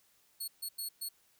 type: tone bursts at uneven times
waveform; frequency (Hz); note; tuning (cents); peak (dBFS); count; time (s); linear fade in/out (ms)
10% pulse; 4357; C#8; -31; -30; 4; 0.4-0.48 / 0.62-0.69 / 0.78-0.89 / 1.01-1.09; 10
effects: white hiss -69 dBFS RMS until 1.39 s